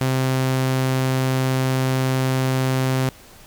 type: tone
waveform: sawtooth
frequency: 130.81 Hz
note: C3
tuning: in tune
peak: -14 dBFS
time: 0.01-3.09 s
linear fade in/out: 0 ms
effects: pink hiss -46 dBFS RMS until 3.46 s